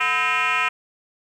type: tone with frequency modulation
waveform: sine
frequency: 1863 Hz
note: A#6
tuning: 2 cents flat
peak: -16 dBFS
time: 0-0.69 s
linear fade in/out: 10 ms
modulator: 284 Hz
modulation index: 3.2
effects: tanh soft clip ceiling -16 dBFS + 9-bit